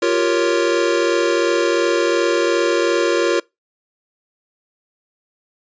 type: chord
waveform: square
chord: G half-diminished seventh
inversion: third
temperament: equal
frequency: 349.2 / 392 / 466.2 / 554.4 Hz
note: F4 / G4 / Bb4 / Db5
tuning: 0 / 0 / 0 / 0 cents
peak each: -19 / -25 / -20 / -22 dBFS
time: 0.02-3.4 s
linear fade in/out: 5 ms
effects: noise-tail reverb RT60 0.2 s tail -24 dB re dry + resampled to 16000 Hz